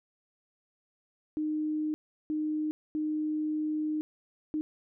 sine tone bursts at uneven times, 306.8 Hz, D#4, 24 cents flat, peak -28 dBFS, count 4, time 1.37-1.94 / 2.3-2.71 / 2.95-4.01 / 4.54-4.61 s, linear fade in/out 0 ms, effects none

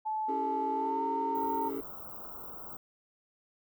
sine tone with pitch glide, 867 to 913.8 Hz, A5 to A#5, -26 to -35 cents, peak -30 dBFS, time 0.05-1.7 s, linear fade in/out 20 ms, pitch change +91 cents, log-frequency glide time 0.72-1.03 s
triangle chord, A dominant seventh, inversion first, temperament equal with one note detuned, 277.2 / 329.6 / 399.1 / 440 Hz, C#4 / E4 / G4 / A4, 0 / 0 / +31 / 0 cents, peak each -36 / -41 / -37 / -38 dBFS, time 0.28-1.81 s, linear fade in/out 10 ms
white band-stop noise, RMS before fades -44 dBFS, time 1.35-2.77 s, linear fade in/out 2 ms, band 1400 to 16000 Hz, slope 96 dB/octave
effects none

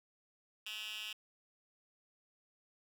10% pulse tone with high-pass filter, 214.4 Hz, A3, 45 cents flat, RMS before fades -44 dBFS, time 0.66-1.13 s, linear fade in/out 5 ms, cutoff 2700 Hz, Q 5.1, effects none

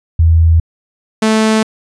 sine / sawtooth tone pair in turn, 82 / 218.9 Hz, E2 / A3, -9 / -9 cents, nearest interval octave + perfect fourth, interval 1700 cents, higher second, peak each -5 dBFS, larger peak neither, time 0.19-0.6 / 1.22-1.63 s, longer neither, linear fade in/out 5 ms, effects resampled to 22050 Hz

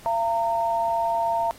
sine tone pair together, 680.5 / 917 Hz, F5 / A#5, -45 / -29 cents, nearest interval perfect fourth, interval 516 cents, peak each -24 / -23 dBFS, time 0.06-1.51 s, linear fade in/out 0 ms, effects pink hiss -48 dBFS RMS until 1.58 s + AAC 48 kbps

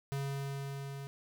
square tone with level ramp, 138.59 Hz, C#3, in tune, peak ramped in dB -34 to -42 dBFS, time 0.12-1.07 s, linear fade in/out 0 ms, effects none

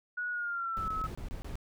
sine tone with pitch glide, 1460 to 1293.2 Hz, F#6 to E6, -24 to -34 cents, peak -32 dBFS, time 0.17-1.07 s, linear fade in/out 10 ms, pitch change -210 cents, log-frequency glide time 0.31-0.92 s
brown noise bursts, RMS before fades -39 dBFS, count 6, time 0.77-1.555 s, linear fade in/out 0 ms, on 110 ms, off 25 ms
effects none

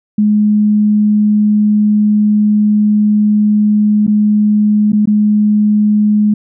sine tone with dropouts, 210 Hz, G#3, 19 cents sharp, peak -7 dBFS, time 0.18-6.34 s, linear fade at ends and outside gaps 5 ms, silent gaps 4.067-4.077 / 4.921-4.93 / 5.057-5.073 s, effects none

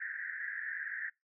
pink band-pass noise, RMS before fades -40 dBFS, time 0-1.1 s, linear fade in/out 10 ms, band 1600 to 1900 Hz, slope 96 dB/octave, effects noise-tail reverb RT60 0.2 s tail -23 dB re dry

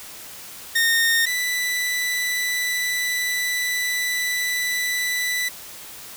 sawtooth tone pair in turn, 1840 / 1982.2 Hz, A#6 / B6, -23 / +6 cents, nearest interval minor second, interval 129 cents, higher second, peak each -13 / -18 dBFS, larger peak first, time 0.75-1.26 / 1.26-5.49 s, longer second, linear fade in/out 10 ms, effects white hiss -39 dBFS RMS until 6.16 s

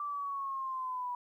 sine linear sweep, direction down, 1173 to 975 Hz, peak -34 dBFS, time 0-1.15 s, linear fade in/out 2 ms, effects 12-bit

